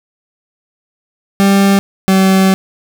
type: tone pair in turn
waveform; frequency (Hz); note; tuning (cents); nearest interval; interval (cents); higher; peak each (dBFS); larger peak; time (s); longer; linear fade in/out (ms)
40% pulse; 197.2 / 190.81; G3 / G3; +11 / -46; minor second; 57; first; -6; neither; 1.4-1.79 / 2.08-2.54; second; 0
effects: none